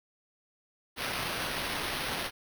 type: noise with sample-and-hold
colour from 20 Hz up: violet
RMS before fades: -34 dBFS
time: 0.96-2.31 s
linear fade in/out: 50 ms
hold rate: 7350 Hz
effects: none